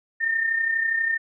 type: tone with amplitude modulation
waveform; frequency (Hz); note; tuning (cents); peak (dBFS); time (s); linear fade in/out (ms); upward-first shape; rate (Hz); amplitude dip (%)
sine; 1815; A#6; -47; -18; 0.2-1.18; 20; sine; 32.3; 55
effects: none